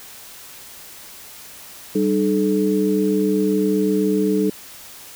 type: tone cluster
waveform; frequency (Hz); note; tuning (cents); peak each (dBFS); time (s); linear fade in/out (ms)
sine; 195.1 / 302.8 / 429.8; G3 / D#4 / A4; -8 / -47 / -41; -20; 1.95-4.5; 5
effects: white hiss -40 dBFS RMS until 5.15 s